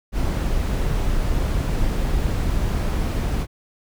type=noise; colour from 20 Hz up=brown; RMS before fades=-21 dBFS; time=0.12-3.47 s; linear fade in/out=50 ms; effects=none